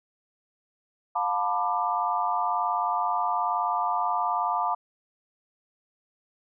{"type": "chord", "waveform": "sine", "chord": "B half-diminished seventh", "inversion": "second", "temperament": "just", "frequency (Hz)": [711.2, 889, 987.8, 1185.3], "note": ["F5", "A5", "B5", "D6"], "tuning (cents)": [31, 18, 0, 16], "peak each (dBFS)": -29, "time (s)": [1.15, 4.75], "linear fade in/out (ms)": 10, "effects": []}